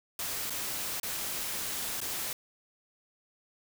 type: noise with dropouts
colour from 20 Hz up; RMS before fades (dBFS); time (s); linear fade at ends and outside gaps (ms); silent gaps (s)
white; -35; 0.19-2.33; 2; 0.498-0.504 / 0.999-1.031 / 2.004-2.014
effects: none